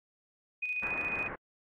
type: tone with tremolo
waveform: sine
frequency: 2489 Hz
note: D#7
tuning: in tune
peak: -30 dBFS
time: 0.62-1.28 s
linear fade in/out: 10 ms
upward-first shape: square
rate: 14 Hz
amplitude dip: 40%
type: low-pass noise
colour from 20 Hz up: white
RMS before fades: -41 dBFS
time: 0.82-1.36 s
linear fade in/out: 10 ms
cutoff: 2000 Hz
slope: 48 dB/octave
effects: AAC 64 kbps